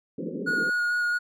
pink band-pass noise, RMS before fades -33 dBFS, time 0.18-0.7 s, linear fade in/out 5 ms, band 160 to 520 Hz, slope 96 dB/octave
triangle tone with vibrato, 1444 Hz, F#6, 43 cents flat, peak -21 dBFS, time 0.46-1.19 s, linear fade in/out 20 ms, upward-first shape square, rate 4.5 Hz, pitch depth 9 cents each way
effects none

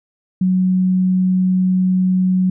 sine tone, 185 Hz, F#3, in tune, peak -12 dBFS, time 0.41-2.5 s, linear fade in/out 5 ms, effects none

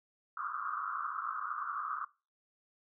pink band-pass noise, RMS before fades -38 dBFS, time 0.37-2.05 s, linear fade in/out 5 ms, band 1100 to 1400 Hz, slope 96 dB/octave, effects noise-tail reverb RT60 0.3 s tail -21 dB re dry

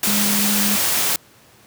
sine tone in noise, 205.2 Hz, G#3, 21 cents flat, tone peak -21 dBFS, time 0.07-0.76 s, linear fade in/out 2 ms, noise white, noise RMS -19 dBFS, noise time 0.03-1.16 s, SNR -5 dB, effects pink hiss -50 dBFS RMS until 1.66 s + high-pass 100 Hz 12 dB/octave

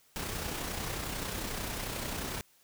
pink noise with amplitude modulation, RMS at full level -35 dBFS, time 0.16-2.41 s, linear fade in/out 0 ms, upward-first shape sine, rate 31.2 Hz, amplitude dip 40%, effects white hiss -65 dBFS RMS until 2.63 s

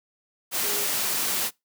sine tone in noise, 409.8 Hz, G#4, 23 cents flat, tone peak -36 dBFS, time 0.61-0.88 s, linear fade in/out 50 ms, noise white, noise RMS -26 dBFS, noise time 0.51-1.51 s, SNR -13 dB, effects noise-tail reverb RT60 0.2 s tail -24 dB re dry + high-pass 150 Hz 12 dB/octave

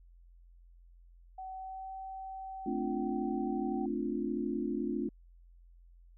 sine tone with pitch glide, 757 to 766.2 Hz, F#5 to G5, +39 to -40 cents, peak -40 dBFS, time 1.38-3.86 s, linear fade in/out 5 ms, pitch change +21 cents, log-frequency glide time 1.52-1.93 s
sine chord, D minor seventh, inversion second, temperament equal, 220 / 261.6 / 293.7 / 349.2 Hz, A3 / C4 / D4 / F4, 0 / 0 / 0 / 0 cents, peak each -37 dBFS, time 2.66-5.09 s, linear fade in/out 5 ms
effects added 43 Hz sine -55 dBFS peak until 6.17 s

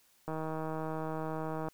click train, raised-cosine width 1 ms, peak -24 dBFS, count 223, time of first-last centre 0.28-1.685 s, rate 158 Hz, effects white hiss -67 dBFS RMS until 1.73 s

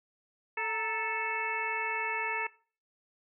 harmonic tone with a mistuned harmonic, 439.2 Hz, A4, 3 cents flat, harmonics 1 / 2 / 3 / 4 / 5 / 6, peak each -41 / -36 / -41 / -37 / -36 / -38 dBFS, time 0.57-2.47 s, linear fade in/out 5 ms, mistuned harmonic 2, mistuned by +83 cents, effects noise-tail reverb RT60 0.4 s tail -20 dB re dry

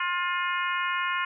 harmonic tone with a mistuned harmonic, 354.1 Hz, F4, 24 cents sharp, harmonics 3 / 4 / 5 / 6 / 7 / 8, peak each -29 / -31 / -33 / -35 / -36 / -37 dBFS, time 0-1.25 s, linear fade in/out 5 ms, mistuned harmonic 8, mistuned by +40 cents, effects none

